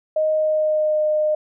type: tone with pitch glide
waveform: sine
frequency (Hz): 622.3 to 611.3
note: D#5 to D#5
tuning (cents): 0 to -31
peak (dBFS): -16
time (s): 0.16-1.35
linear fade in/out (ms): 5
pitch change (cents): -31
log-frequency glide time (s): 0.31-1.03
effects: none